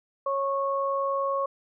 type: tone pair together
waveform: sine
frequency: 550 / 1100 Hz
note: C#5 / C#6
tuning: -14 / -14 cents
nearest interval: octave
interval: 1200 cents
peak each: -27 dBFS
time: 0.26-1.46 s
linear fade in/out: 5 ms
effects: none